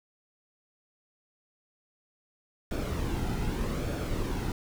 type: noise with flanger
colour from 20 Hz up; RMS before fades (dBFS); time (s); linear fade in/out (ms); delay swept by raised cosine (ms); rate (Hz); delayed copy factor
brown; -31; 2.71-4.52; 2; 1 to 1.8; 0.82; -0.5
effects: none